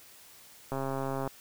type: click train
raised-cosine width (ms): 1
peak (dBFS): -20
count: 76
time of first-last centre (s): 0.72-1.276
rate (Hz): 135
effects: white hiss -54 dBFS RMS until 1.4 s